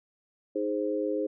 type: chord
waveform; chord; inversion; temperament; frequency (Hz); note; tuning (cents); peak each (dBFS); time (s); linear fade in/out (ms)
sine; Ab major; second; equal; 311.1 / 415.3 / 523.3; Eb4 / Ab4 / C5; 0 / 0 / 0; -31; 0.55-1.27; 10
effects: none